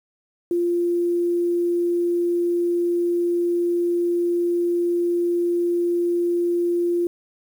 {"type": "tone with quantisation", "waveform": "sine", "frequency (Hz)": 347.3, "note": "F4", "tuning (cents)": -10, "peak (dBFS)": -18, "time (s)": [0.51, 7.07], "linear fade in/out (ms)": 2, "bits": 8, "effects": []}